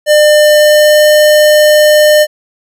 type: tone with pitch glide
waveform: square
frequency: 600 to 604.2 Hz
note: D5 to D5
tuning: +37 to +49 cents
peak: -4 dBFS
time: 0.06-2.27 s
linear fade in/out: 50 ms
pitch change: +12 cents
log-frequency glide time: 0.41-1.06 s
effects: none